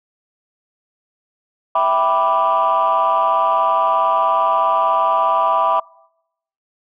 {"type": "chord", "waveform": "sine", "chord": "E minor seventh", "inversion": "none", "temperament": "equal", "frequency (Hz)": [659.3, 784, 987.8, 1174.7], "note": ["E5", "G5", "B5", "D6"], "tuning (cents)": [0, 0, 0, 0], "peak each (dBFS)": [-18, -20, -16, -17], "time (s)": [1.75, 5.8], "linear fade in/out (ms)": 5, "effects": ["noise-tail reverb RT60 0.8 s tail -24 dB re dry", "tanh soft clip ceiling -7 dBFS"]}